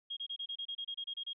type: tone bursts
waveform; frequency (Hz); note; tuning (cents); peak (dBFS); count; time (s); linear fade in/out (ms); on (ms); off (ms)
sine; 3260; G#7; -33; -37; 13; 0.1-1.333; 10; 69; 28
effects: none